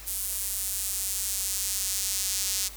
square tone with high-pass filter sweep, 97.7 Hz, G2, 5 cents flat, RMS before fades -30 dBFS, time 0.06-2.69 s, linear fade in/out 20 ms, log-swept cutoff 10000 to 5900 Hz, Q 1.1, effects added 50 Hz sine -45 dBFS peak until 2.76 s + white hiss -45 dBFS RMS until 2.76 s

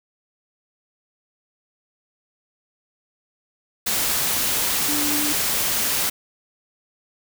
sine tone in noise, 294.7 Hz, D4, 6 cents sharp, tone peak -26 dBFS, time 4.88-5.33 s, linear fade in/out 10 ms, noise white, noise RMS -22 dBFS, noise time 3.86-6.1 s, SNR -7 dB, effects none

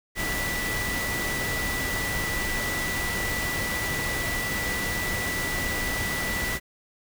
sine tone in noise, 1969 Hz, B6, 6 cents flat, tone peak -29 dBFS, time 0.15-6.6 s, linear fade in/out 50 ms, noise pink, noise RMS -30 dBFS, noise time 0.15-6.6 s, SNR -2 dB, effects none

